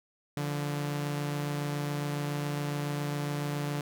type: tone pair together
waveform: sawtooth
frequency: 145.3 / 172.5 Hz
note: D3 / F3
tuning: -18 / -21 cents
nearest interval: minor third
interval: 297 cents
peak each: -27 / -36 dBFS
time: 0.37-3.81 s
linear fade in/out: 2 ms
effects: none